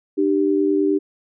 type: tone pair together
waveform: sine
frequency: 300.7 / 390.3 Hz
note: D4 / G4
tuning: +41 / -8 cents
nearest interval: perfect fourth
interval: 451 cents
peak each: -18 dBFS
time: 0.17-0.99 s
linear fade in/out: 20 ms
effects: none